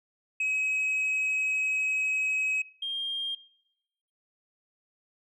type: tone pair in turn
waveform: sine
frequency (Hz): 2548 / 3210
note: D#7 / G7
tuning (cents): +41 / +40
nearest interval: major third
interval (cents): 399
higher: second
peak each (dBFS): -23 / -29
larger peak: first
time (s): 0.4-2.62 / 2.82-3.35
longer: first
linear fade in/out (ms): 5
effects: noise-tail reverb RT60 1.0 s tail -23 dB re dry + tanh soft clip ceiling -24 dBFS